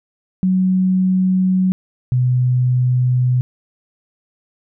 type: tone pair in turn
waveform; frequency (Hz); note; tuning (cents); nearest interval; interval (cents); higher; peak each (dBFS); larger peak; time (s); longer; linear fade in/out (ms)
sine; 186.2 / 125.62; F#3 / B2; +11 / +30; perfect fifth; 681; first; -12; neither; 0.43-1.72 / 2.12-3.41; neither; 0
effects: none